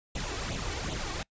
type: noise with flanger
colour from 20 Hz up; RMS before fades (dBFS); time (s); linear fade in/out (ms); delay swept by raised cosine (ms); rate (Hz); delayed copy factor
pink; -34; 0.15-1.23; 5; 0.28 to 2.68; 2.6; +0.65
effects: noise-tail reverb RT60 0.1 s tail -25 dB re dry + resampled to 16000 Hz